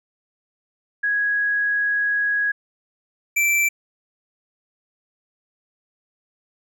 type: tone pair in turn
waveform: sine / square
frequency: 1661.2 / 2337 Hz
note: G#6 / D7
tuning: 0 / -9 cents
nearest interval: tritone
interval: 591 cents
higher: second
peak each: -18 / -17 dBFS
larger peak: second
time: 1.03-2.52 / 3.36-3.69 s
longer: first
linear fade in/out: 10 ms
effects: none